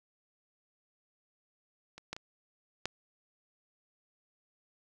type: clicks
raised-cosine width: 0.2 ms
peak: -30 / -20 / -26 / -15 dBFS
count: 4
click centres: 1.98 / 2.13 / 2.165 / 2.856 s
effects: none